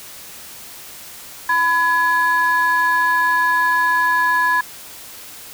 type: tone pair together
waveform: sine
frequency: 1000.3 / 1687 Hz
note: B5 / G#6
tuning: +22 / +27 cents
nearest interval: major sixth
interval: 905 cents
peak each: -15 dBFS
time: 1.49-4.61 s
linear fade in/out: 5 ms
effects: tanh soft clip ceiling -9 dBFS + white hiss -37 dBFS RMS until 5.53 s